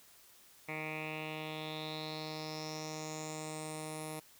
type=tone with low-pass filter sweep; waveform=10% pulse; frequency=155.56 Hz; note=D#3; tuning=in tune; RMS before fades=-42 dBFS; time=0.68-4.2 s; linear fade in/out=10 ms; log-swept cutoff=2200 to 11000 Hz; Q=5.6; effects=white hiss -61 dBFS RMS until 4.39 s